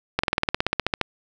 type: slowing click train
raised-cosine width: 0.3 ms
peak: -4 dBFS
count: 15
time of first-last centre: 0.19-1.013 s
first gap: 45 ms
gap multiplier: 1.04
effects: none